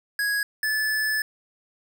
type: tone pair in turn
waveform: square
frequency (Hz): 1661.2 / 1734.7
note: G#6 / A6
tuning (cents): 0 / -25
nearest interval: minor second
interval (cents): 75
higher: second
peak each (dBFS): -23 / -23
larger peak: neither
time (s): 0.19-0.43 / 0.63-1.22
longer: second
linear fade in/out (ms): 2
effects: none